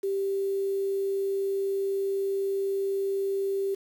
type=tone with quantisation; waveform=sine; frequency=392 Hz; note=G4; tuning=in tune; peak=-25 dBFS; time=0.03-3.75 s; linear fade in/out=10 ms; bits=8; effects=none